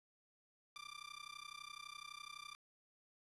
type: tone with amplitude modulation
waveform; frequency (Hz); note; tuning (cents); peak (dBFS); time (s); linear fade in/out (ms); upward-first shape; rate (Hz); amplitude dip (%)
15% pulse; 1183; D6; +12; -40; 0.76-2.55; 0; sine; 31.9; 95
effects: resampled to 24000 Hz + 11-bit